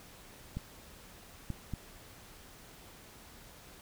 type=clicks; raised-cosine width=5 ms; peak=-24 dBFS; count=3; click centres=0.57 / 1.503 / 1.737 s; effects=pink hiss -54 dBFS RMS until 3.81 s